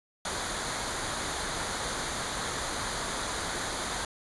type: noise with comb filter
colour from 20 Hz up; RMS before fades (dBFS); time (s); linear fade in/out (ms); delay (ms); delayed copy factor
pink; -33; 0.25-4.05; 2; 0.37; -0.55
effects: resampled to 24000 Hz